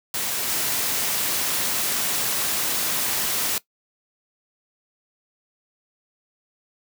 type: noise with level steps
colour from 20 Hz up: white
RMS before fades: -26 / -24 dBFS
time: 0.14-3.58 s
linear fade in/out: 2 ms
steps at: 0.48 s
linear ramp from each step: 10 ms
effects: noise-tail reverb RT60 0.1 s tail -18 dB re dry + high-pass 100 Hz 12 dB/octave